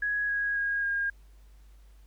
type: tone with pitch steps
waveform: sine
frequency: 1668 / 1651.7 / 1635.6 / 1619.6 Hz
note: G#6 / G#6 / G#6 / G#6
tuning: +7 / -10 / -27 / -44 cents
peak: -26 dBFS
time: 0.02-1.1 s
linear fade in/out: 5 ms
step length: 270 ms
effects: added 50 Hz sine -51 dBFS peak until 2.06 s + pink hiss -67 dBFS RMS until 2.06 s